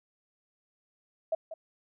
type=tone with echo; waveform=sine; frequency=646 Hz; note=E5; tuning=35 cents flat; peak=-25 dBFS; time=1.32-1.35 s; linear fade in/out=5 ms; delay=190 ms; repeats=1; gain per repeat=-12 dB; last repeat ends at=1.54 s; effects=none